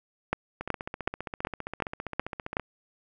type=two click trains; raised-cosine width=0.5 ms; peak=-19 / -10 dBFS; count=31 / 7; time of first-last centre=0.61-2.597 / 0.33-2.569 s; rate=15.1 / 2.68 Hz; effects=none